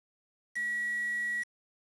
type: tone with quantisation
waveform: sine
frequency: 1927 Hz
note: B6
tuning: 43 cents flat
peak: -30 dBFS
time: 0.55-1.44 s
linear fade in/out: 20 ms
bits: 7
effects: resampled to 24000 Hz